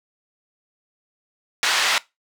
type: band-pass noise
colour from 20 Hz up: pink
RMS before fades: -20 dBFS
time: 1.63-1.98 s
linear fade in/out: 0 ms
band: 1300 to 5200 Hz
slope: 12 dB/octave
effects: noise-tail reverb RT60 0.2 s tail -20 dB re dry